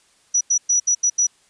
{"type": "tone bursts at uneven times", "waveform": "sine", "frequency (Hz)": 5870, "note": "F#8", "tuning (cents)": -15, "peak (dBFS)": -14, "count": 6, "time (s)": [[0.34, 0.41], [0.5, 0.58], [0.69, 0.8], [0.87, 0.95], [1.03, 1.1], [1.18, 1.27]], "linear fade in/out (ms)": 10, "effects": ["white hiss -58 dBFS RMS until 1.49 s", "resampled to 22050 Hz"]}